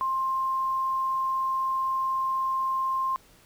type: tone with quantisation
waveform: sine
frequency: 1056 Hz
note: C6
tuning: 16 cents sharp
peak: -24 dBFS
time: 0.01-3.16 s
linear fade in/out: 0 ms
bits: 9
effects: pink hiss -57 dBFS RMS until 3.45 s